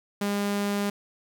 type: tone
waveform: sawtooth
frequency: 202.8 Hz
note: G#3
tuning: 41 cents flat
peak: -21 dBFS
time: 0.21-0.9 s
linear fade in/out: 5 ms
effects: 10-bit